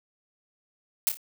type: noise with echo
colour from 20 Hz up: blue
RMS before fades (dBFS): -22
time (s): 1.07-1.09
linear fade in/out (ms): 0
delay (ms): 27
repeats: 3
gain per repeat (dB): -8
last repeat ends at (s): 1.171
effects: none